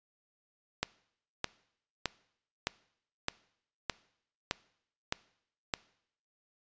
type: click train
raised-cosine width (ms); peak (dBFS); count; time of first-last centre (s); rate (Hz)
0.2; -12; 9; 0.83-5.738; 1.63
effects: noise-tail reverb RT60 0.7 s tail -21 dB re dry + resampled to 16000 Hz